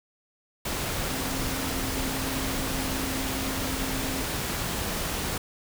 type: tone in noise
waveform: sine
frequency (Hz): 265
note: C4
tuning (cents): +22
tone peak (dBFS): -34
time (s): 1.1-4.23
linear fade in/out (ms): 5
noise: pink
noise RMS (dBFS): -30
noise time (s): 0.65-5.38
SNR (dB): -7
effects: none